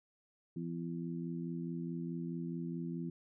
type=harmonic tone; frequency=84.7 Hz; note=E2; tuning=48 cents sharp; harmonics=2 / 3 / 4; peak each=-39 / -43 / -45 dBFS; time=0.56-3.1 s; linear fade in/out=5 ms; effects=none